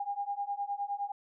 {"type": "beating tone pair", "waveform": "sine", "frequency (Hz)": [803, 812.7], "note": ["G5", "G#5"], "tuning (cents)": [41, -38], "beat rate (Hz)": 9.7, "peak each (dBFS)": [-36, -35], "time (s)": [0, 1.12], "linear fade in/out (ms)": 5, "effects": []}